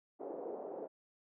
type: band-pass noise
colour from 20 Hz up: pink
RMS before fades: -44 dBFS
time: 0.19-0.88 s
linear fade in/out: 20 ms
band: 370 to 630 Hz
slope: 24 dB/octave
effects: none